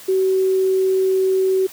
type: tone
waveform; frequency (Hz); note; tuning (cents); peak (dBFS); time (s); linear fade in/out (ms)
sine; 378.9; F#4; +41; -14; 0.08-1.67; 10
effects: white hiss -40 dBFS RMS until 1.72 s + high-pass 80 Hz 12 dB/octave